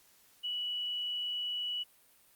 sine tone with frequency modulation, 2945 Hz, F#7, 9 cents flat, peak -33 dBFS, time 0.43-1.84 s, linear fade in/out 20 ms, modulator 31.2 Hz, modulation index 0.36, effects white hiss -64 dBFS RMS until 2.35 s + Opus 48 kbps

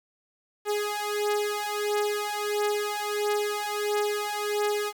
sawtooth beating tone pair, 415.2 / 416.7 Hz, G#4 / G#4, 0 / +6 cents, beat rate 1.5 Hz, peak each -25 / -25 dBFS, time 0.65-4.93 s, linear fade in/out 50 ms, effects 9-bit

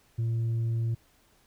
triangle tone with tanh clipping, 114.8 Hz, A#2, 26 cents flat, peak -26 dBFS, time 0.18-0.95 s, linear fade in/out 10 ms, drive 7 dB, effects pink hiss -64 dBFS RMS until 1.46 s

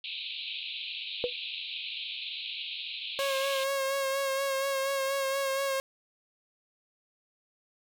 white band-pass noise, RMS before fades -38 dBFS, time 0.04-3.64 s, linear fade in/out 2 ms, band 2400 to 4100 Hz, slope 96 dB/octave
sine tone with exponential decay, 490.8 Hz, B4, 11 cents flat, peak -21 dBFS, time 1.24-1.33 s, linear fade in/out 0 ms, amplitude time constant 19 ms
sawtooth tone with vibrato, 544 Hz, C#5, 33 cents flat, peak -24 dBFS, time 3.19-5.8 s, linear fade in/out 0 ms, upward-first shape sine, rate 4.2 Hz, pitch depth 29 cents each way
effects none

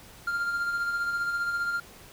triangle tone with tremolo, 1396.9 Hz, F6, in tune, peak -23 dBFS, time 0.27-1.8 s, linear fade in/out 5 ms, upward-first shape sine, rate 15 Hz, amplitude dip 40%, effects pink hiss -50 dBFS RMS until 2.12 s

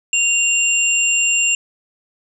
sine tone pair together, 2777 / 7375 Hz, F7 / A#8, -10 / -20 cents, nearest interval octave + perfect fourth, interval 1690 cents, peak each -15 / -18 dBFS, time 0.13-1.55 s, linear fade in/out 2 ms, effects none

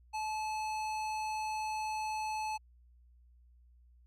sine tone with hard clipping, 864 Hz, A5, 32 cents flat, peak -36 dBFS, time 0.13-2.58 s, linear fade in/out 20 ms, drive 16 dB, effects added 60 Hz sine -59 dBFS peak until 4.06 s

